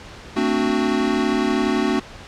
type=chord; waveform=square; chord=D dominant seventh; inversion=second; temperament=equal with one note detuned; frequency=224.1 / 261.6 / 293.7 / 370 Hz; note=A3 / C4 / D4 / F#4; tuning=+32 / 0 / 0 / 0 cents; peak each=-24 dBFS; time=0.36-2 s; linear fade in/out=10 ms; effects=pink hiss -39 dBFS RMS until 2.27 s + low-pass 5000 Hz 12 dB/octave